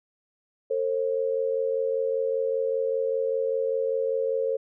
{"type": "tone pair together", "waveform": "sine", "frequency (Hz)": [450, 535.1], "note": ["A4", "C5"], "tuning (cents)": [39, 39], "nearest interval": "minor third", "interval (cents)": 300, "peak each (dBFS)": -26, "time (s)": [0.7, 4.57], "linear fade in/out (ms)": 10, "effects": []}